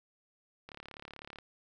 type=click train; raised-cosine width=0.3 ms; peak=-30 dBFS; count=26; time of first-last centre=0.69-1.386 s; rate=35.9 Hz; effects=none